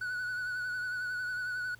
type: tone with vibrato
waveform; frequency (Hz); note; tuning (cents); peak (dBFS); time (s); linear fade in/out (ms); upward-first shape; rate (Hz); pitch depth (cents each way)
triangle; 1480; F#6; 0; -31; 0.01-1.75; 5; triangle; 11; 40
effects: added 115 Hz sine -58 dBFS peak until 1.79 s + pink hiss -61 dBFS RMS until 1.79 s